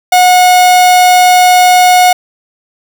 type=tone; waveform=45% pulse; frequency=727 Hz; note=F#5; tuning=31 cents flat; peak=-3 dBFS; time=0.12-2.13 s; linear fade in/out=5 ms; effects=none